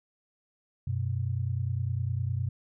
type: tone pair together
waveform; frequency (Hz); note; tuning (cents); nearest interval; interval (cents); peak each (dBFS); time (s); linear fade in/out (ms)
sine; 94.9 / 124.74; F#2 / B2; +44 / +18; perfect fourth; 474; -30 / -30; 0.87-2.49; 5
effects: none